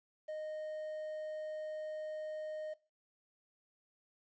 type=tone with quantisation; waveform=triangle; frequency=618 Hz; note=D#5; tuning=12 cents flat; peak=-37 dBFS; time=0.28-2.74 s; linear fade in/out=10 ms; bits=11; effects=noise-tail reverb RT60 0.3 s tail -20 dB re dry + resampled to 16000 Hz